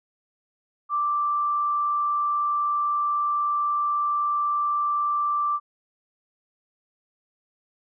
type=tone with frequency modulation; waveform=sine; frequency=1174.7 Hz; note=D6; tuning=in tune; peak=-21 dBFS; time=0.89-5.6 s; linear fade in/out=50 ms; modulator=96.2 Hz; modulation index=0.22; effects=none